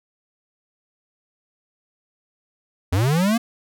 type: linear sweep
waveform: square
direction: up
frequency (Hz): 82.41 to 238.8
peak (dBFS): -17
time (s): 2.92-3.38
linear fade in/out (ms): 10
effects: none